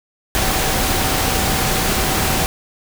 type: tone in noise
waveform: sine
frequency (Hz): 763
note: G5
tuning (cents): -47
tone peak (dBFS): -27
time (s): 0.35-2.46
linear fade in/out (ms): 0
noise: pink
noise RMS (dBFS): -18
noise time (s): 0.35-2.46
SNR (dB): -12
effects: none